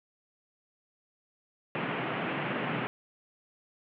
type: band-pass noise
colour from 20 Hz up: pink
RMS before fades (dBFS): -33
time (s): 1.75-2.87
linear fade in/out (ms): 0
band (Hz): 130 to 2900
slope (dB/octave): 48
effects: none